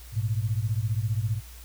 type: beating tone pair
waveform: sine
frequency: 103.83 / 118.83 Hz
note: G#2 / A#2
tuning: 0 / +34 cents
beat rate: 15 Hz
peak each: -26 / -28 dBFS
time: 0.12-1.41 s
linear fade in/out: 50 ms
effects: added 60 Hz sine -43 dBFS peak until 1.64 s + white hiss -50 dBFS RMS until 1.64 s